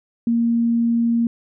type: tone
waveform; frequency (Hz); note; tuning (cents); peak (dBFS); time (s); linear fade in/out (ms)
sine; 233.1; A#3; 0; -15; 0.27-1.27; 2
effects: none